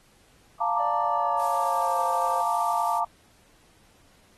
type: chord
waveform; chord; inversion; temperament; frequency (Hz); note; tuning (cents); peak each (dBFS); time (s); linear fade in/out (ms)
sine; Bb major seventh; second; equal; 698.5 / 880 / 932.3 / 1174.7; F5 / A5 / Bb5 / D6; 0 / 0 / 0 / 0; -28; 0.6-3.05; 10
type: tone with pitch glide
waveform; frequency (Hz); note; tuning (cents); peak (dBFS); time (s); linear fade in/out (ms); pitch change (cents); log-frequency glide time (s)
triangle; 588 to 526.9; D5 to C5; +2 to +12; -31; 0.77-2.43; 50; -190; 1.03-2.02
type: noise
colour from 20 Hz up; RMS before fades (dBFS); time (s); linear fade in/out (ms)
blue; -41; 1.39-2.99; 5
effects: pink hiss -60 dBFS RMS until 4.37 s + AAC 32 kbps